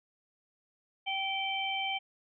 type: harmonic tone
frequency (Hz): 777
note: G5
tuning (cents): -16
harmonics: 1 / 3 / 4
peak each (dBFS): -35 / -35 / -35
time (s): 1.06-1.99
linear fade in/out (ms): 20
effects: none